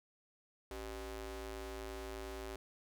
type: ring-modulated tone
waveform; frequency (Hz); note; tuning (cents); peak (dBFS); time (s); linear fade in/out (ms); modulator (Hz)
sawtooth; 219.7; A3; -2; -36; 0.71-2.56; 2; 164
effects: none